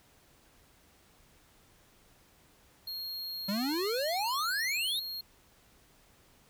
square tone, 4259 Hz, C8, 30 cents sharp, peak -37 dBFS, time 2.87-5.21 s, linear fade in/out 5 ms
square exponential sweep, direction up, 189.9 to 3951 Hz, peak -31 dBFS, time 3.48-5 s, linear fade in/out 10 ms
effects pink hiss -63 dBFS RMS until 6.49 s

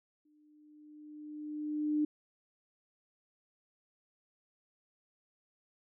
sine tone with exponential growth, 300.8 Hz, D4, 42 cents sharp, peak -26 dBFS, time 0.25-2.05 s, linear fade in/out 5 ms, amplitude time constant 390 ms, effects none

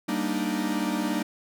45% pulse chord, Eb major seventh, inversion first, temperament equal, 196 / 233.1 / 293.7 / 311.1 Hz, G3 / Bb3 / D4 / Eb4, 0 / 0 / 0 / 0 cents, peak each -31 dBFS, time 0.08-1.23 s, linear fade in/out 10 ms, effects none

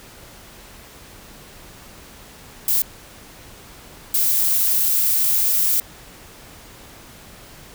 violet noise bursts at uneven times, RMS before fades -18 dBFS, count 2, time 2.68-2.82 / 4.14-5.8 s, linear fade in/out 2 ms, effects pink hiss -43 dBFS RMS until 7.74 s

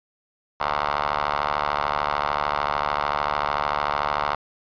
10% pulse ring-modulated tone, 73.42 Hz, D2, in tune, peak -11 dBFS, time 0.6-4.35 s, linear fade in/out 5 ms, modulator 1000 Hz, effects resampled to 11025 Hz

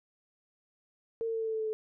sine tone with pitch steps, 455.6 / 452.5 / 449.3 / 446.2 / 443.1 / 440.1 / 437 / 434 Hz, A#4 / A4 / A4 / A4 / A4 / A4 / A4 / A4, -40 / +48 / +36 / +24 / +12 / 0 / -12 / -24 cents, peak -30 dBFS, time 1.21-1.73 s, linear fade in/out 0 ms, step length 65 ms, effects none

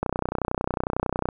click train, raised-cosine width 1 ms, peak -10 dBFS, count 40, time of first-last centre 0.03-1.288 s, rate 31 Hz, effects none

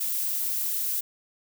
violet noise, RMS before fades -28 dBFS, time 0-1.01 s, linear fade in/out 10 ms, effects none

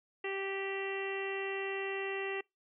harmonic tone, 390 Hz, G4, 9 cents flat, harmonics 1 / 2 / 3 / 4 / 5 / 6 / 7 / 8, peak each -37 / -45 / -48 / -52 / -41 / -50 / -42 / -54 dBFS, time 0.24-2.41 s, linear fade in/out 5 ms, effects noise-tail reverb RT60 0.2 s tail -26 dB re dry

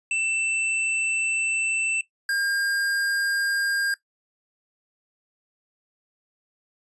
square tone pair in turn, 2667 / 1609.3 Hz, E7 / G6, +20 / +45 cents, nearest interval major sixth, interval 875 cents, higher first, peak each -23 dBFS, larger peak neither, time 0.11-2.01 / 2.29-3.94 s, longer first, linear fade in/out 2 ms, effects noise-tail reverb RT60 0.1 s tail -17 dB re dry + resampled to 24000 Hz

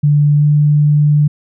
sine tone with pitch glide, 146.83 to 148.19 Hz, D3 to D3, 0 to +16 cents, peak -7 dBFS, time 0.03-1.28 s, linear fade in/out 10 ms, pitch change +16 cents, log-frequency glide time 0.37-0.43 s, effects none

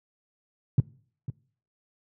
sine tone with echo, 130.81 Hz, C3, in tune, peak -13 dBFS, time 0.78-0.8 s, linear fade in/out 2 ms, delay 500 ms, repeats 1, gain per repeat -14 dB, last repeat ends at 1.3 s, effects noise-tail reverb RT60 0.5 s tail -22 dB re dry + high-pass 80 Hz 12 dB/octave

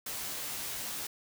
white noise with comb filter, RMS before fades -38 dBFS, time 0.06-1.07 s, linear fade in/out 5 ms, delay 14 ms, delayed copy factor +0.6, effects none

